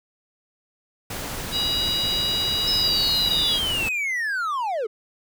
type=noise; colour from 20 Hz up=pink; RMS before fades=-31 dBFS; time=1.1-3.89 s; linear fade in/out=5 ms
type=harmonic tone; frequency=965 Hz; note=B5; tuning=40 cents flat; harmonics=3 / 4 / 5; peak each=-30 / -23 / -28 dBFS; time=1.51-3.6 s; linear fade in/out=50 ms
type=linear sweep; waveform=triangle; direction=down; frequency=5240 to 403 Hz; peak=-21 dBFS; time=2.67-4.87 s; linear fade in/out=10 ms
effects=none